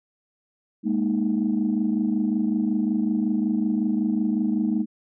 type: chord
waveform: sine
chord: Ab suspended second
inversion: none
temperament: equal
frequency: 207.7 / 233.1 / 311.1 Hz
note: Ab3 / Bb3 / Eb4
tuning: 0 / 0 / 0 cents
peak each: -23 / -24 / -25 dBFS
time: 0.83-4.86 s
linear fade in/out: 50 ms
effects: tanh soft clip ceiling -13 dBFS